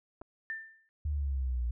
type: clicks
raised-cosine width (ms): 1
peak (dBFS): -35 / -31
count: 2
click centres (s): 0.214 / 0.217
type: tone with exponential decay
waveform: sine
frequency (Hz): 1786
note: A6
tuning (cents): +25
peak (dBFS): -32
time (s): 0.5-0.89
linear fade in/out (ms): 0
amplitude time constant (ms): 84
type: exponential sweep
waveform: sine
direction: down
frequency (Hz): 75.8 to 58.27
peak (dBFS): -29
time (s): 1.05-1.71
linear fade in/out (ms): 5
effects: none